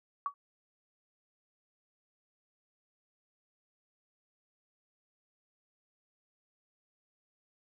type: tone with exponential decay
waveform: sine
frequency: 1134 Hz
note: C#6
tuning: 39 cents sharp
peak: -26 dBFS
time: 0.26-0.34 s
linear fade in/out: 1 ms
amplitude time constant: 17 ms
effects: none